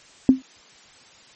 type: tone with exponential decay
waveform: sine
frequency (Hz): 261.6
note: C4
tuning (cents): 0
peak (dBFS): -5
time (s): 0.29-0.42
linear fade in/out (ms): 1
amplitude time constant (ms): 27
effects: white hiss -50 dBFS RMS until 1.35 s + MP3 32 kbps